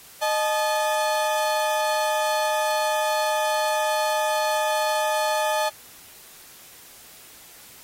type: tone pair together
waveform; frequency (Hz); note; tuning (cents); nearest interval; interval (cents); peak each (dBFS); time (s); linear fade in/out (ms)
35% pulse; 616.8 / 864; D#5 / A5; -15 / -32; tritone; 583; -22; 0.21-5.7; 20
effects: white hiss -47 dBFS RMS until 7.83 s + AAC 48 kbps